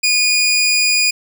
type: tone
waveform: 20% pulse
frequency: 2453 Hz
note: D#7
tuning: 25 cents flat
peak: -7 dBFS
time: 0.03-1.11 s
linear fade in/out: 10 ms
effects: none